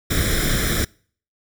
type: noise with comb filter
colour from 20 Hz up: pink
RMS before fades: -20 dBFS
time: 0.1-0.85 s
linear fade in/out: 10 ms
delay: 0.55 ms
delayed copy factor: +0.85
effects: noise-tail reverb RT60 0.5 s tail -26 dB re dry